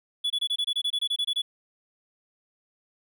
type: tone bursts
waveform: triangle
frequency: 3417 Hz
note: G#7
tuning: 49 cents sharp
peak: -22 dBFS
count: 14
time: 0.24-1.42 s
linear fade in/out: 10 ms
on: 62 ms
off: 24 ms
effects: none